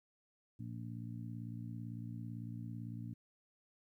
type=harmonic tone; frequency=57.9 Hz; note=A#1; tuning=11 cents flat; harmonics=2 / 3 / 4 / 5; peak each=-44 / -50 / -49 / -53 dBFS; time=0.59-3.14 s; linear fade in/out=10 ms; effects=13-bit